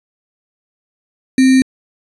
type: tone with sample-and-hold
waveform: sine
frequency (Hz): 261.6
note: C4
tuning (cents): 0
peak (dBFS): -6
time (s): 1.38-1.62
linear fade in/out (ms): 2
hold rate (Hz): 2100
effects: resampled to 24000 Hz